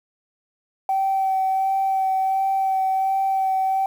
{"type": "tone with vibrato", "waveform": "sine", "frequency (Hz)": 769, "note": "G5", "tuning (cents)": -33, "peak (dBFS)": -17, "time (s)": [0.89, 3.86], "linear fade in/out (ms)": 2, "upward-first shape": "sine", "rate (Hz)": 1.4, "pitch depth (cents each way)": 14, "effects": ["tanh soft clip ceiling -14 dBFS", "8-bit"]}